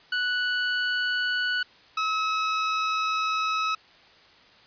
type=tone pair in turn; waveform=sawtooth; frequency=1480 / 1287.4 Hz; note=F#6 / E6; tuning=0 / -41 cents; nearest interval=major second; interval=241 cents; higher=first; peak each=-20 dBFS; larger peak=neither; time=0.12-1.63 / 1.97-3.75 s; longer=second; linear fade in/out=5 ms; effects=white hiss -54 dBFS RMS until 4.66 s + resampled to 11025 Hz